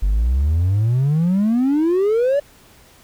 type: exponential sweep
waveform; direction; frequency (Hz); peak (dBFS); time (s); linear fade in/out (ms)
triangle; up; 46.25 to 587.3; -11; 0.02-2.4; 10
effects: tanh soft clip ceiling -9 dBFS + pink hiss -49 dBFS RMS until 3.03 s